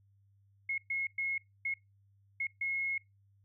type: tone bursts at uneven times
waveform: sine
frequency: 2168 Hz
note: C#7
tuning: 39 cents flat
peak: -31 dBFS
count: 6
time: 0.69-0.78 / 0.9-1.07 / 1.18-1.38 / 1.65-1.74 / 2.4-2.47 / 2.61-2.98 s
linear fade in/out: 5 ms
effects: noise-tail reverb RT60 0.2 s tail -22 dB re dry + added 99 Hz sine -64 dBFS peak until 3.44 s